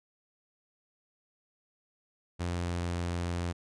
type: tone with pitch glide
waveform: sawtooth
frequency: 87.31 to 86.76 Hz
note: F2 to F2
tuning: 0 to -11 cents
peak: -27 dBFS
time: 2.39-3.53 s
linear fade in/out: 20 ms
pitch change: -11 cents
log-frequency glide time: 2.55-3.07 s
effects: resampled to 22050 Hz